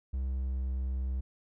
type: tone with pitch glide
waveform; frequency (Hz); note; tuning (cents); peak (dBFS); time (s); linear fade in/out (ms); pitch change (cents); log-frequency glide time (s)
triangle; 65.41 to 64.81; C2 to C2; 0 to -16; -28; 0.13-1.21; 10; -16; 0.26-0.61
effects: none